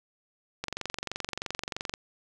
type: click train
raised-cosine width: 0.2 ms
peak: -15 dBFS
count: 31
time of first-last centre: 0.64-1.939 s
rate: 23.1 Hz
effects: none